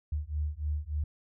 sine beating tone pair, 73.42 / 76.82 Hz, D2 / D#2, 0 / -22 cents, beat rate 3.4 Hz, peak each -33 / -33 dBFS, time 0.12-1.04 s, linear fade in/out 5 ms, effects none

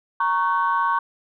sine chord, F# major, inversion first, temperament equal with one note detuned, 932.3 / 1108.7 / 1517.2 Hz, A#5 / C#6 / F#6, 0 / 0 / +43 cents, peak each -22 / -20 / -26 dBFS, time 0.2-0.99 s, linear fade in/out 5 ms, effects tanh soft clip ceiling -10 dBFS

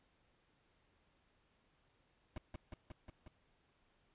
brown noise with echo, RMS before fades -44 dBFS, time 2.36-2.38 s, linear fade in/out 2 ms, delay 180 ms, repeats 5, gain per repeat -2 dB, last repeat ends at 3.28 s, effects pink hiss -75 dBFS RMS until 4.14 s + resampled to 8000 Hz

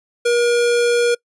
square tone, 477.4 Hz, A#4, 41 cents sharp, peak -14 dBFS, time 0.25-1.15 s, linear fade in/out 10 ms, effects noise-tail reverb RT60 0.1 s tail -25 dB re dry + resampled to 24000 Hz

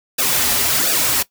white noise with flanger, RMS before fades -17 dBFS, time 0.18-1.23 s, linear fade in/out 10 ms, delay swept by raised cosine 0.94 to 6.44 ms, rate 1.4 Hz, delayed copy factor -0.95, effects noise-tail reverb RT60 0.1 s tail -18 dB re dry

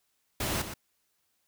pink noise with echo, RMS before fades -31 dBFS, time 0.4-0.62 s, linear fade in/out 5 ms, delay 120 ms, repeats 1, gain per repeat -9 dB, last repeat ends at 0.74 s, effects white hiss -75 dBFS RMS until 1.47 s

